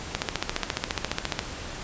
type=click train; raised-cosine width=0.2 ms; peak=-7 dBFS; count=19; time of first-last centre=0.15-1.391 s; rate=14.5 Hz; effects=pink hiss -37 dBFS RMS until 1.83 s + resampled to 16000 Hz